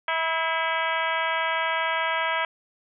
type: harmonic tone with a mistuned harmonic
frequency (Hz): 324.8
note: E4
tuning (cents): -26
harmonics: 2 / 3 / 4 / 5 / 6 / 7 / 8 / 9 / 10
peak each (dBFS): -31 / -28 / -31 / -30 / -32 / -32 / -38 / -39 / -36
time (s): 0.08-2.45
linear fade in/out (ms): 2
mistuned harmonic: 6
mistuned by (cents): +49
effects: none